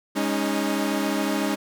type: chord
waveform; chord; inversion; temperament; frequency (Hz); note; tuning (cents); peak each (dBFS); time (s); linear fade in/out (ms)
sawtooth; Ab suspended fourth; none; equal with one note detuned; 204.7 / 277.2 / 311.1; Ab3 / Db4 / Eb4; -25 / 0 / 0; -23; 0.15-1.56; 20
effects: none